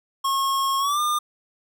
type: tone with pitch glide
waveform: square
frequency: 1087 to 1206.1 Hz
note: C#6 to D6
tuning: -34 to +46 cents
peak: -21 dBFS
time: 0.24-1.19 s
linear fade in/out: 10 ms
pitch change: +180 cents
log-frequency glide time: 0.79-1 s
effects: none